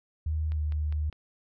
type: tone with pitch glide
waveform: sine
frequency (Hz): 77.78 to 75.78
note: D#2 to D#2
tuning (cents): 0 to -45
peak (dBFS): -26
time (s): 0.26-1.1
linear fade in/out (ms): 5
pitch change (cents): -45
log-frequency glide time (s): 0.53-0.6
type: click train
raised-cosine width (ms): 0.3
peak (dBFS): -32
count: 4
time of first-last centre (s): 0.52-1.127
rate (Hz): 4.94
effects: none